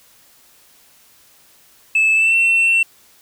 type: tone with pitch glide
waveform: sine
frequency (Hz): 2617 to 2701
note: E7 to E7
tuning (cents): -13 to +42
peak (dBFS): -9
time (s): 1.95-2.83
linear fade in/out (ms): 5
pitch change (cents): +55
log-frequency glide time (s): 2.14-2.36
effects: tanh soft clip ceiling -10 dBFS + white hiss -51 dBFS RMS until 3.21 s